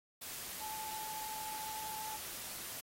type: tone in noise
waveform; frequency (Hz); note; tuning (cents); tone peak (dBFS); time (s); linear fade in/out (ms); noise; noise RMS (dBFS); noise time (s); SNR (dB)
sine; 868; A5; -24; -43; 0.6-2.17; 10; white; -45; 0.21-2.81; -1
effects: AAC 48 kbps